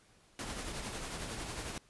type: noise with tremolo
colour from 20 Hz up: pink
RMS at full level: -39 dBFS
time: 0.39-1.78 s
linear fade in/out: 2 ms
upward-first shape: triangle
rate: 11 Hz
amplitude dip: 45%
effects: pink hiss -65 dBFS RMS until 1.89 s + resampled to 24000 Hz